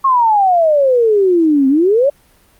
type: exponential two-way sweep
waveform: sine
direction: down then up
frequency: 1100 to 261.6 to 589 Hz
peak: -8 dBFS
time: 0.04-2.1 s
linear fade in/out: 10 ms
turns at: 1.68 s
effects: pink hiss -51 dBFS RMS until 2.59 s + Opus 32 kbps